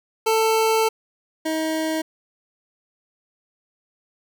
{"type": "tone pair in turn", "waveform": "25% pulse", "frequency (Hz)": [443.9, 317.1], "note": ["A4", "D#4"], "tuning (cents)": [15, 33], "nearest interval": "tritone", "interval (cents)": 582, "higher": "first", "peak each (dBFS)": [-13, -18], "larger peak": "first", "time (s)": [[0.26, 0.89], [1.45, 2.02]], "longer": "first", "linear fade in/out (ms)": 10, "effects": []}